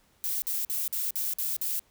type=noise bursts; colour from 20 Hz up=violet; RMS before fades=-30 dBFS; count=7; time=0.24-1.794 s; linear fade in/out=0 ms; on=180 ms; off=49 ms; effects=pink hiss -65 dBFS RMS until 1.9 s